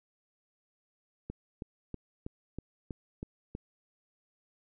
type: click train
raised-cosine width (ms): 3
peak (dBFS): -25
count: 8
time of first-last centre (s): 1.3-3.551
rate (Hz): 3.11
effects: none